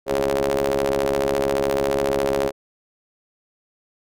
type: ring-modulated tone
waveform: sawtooth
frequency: 69.3 Hz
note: C#2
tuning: in tune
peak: -12 dBFS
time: 0.06-2.52 s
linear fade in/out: 50 ms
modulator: 478 Hz
effects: none